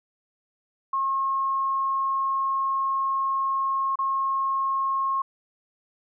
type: tone with dropouts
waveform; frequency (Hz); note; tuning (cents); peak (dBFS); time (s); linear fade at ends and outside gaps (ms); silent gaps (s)
sine; 1080; C#6; -45; -22; 0.93-5.22; 5; 3.957-3.988
effects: none